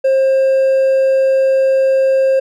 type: tone with hard clipping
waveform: triangle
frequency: 533 Hz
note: C5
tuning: 32 cents sharp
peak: -10 dBFS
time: 0.04-2.4 s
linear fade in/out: 10 ms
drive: 5 dB
effects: none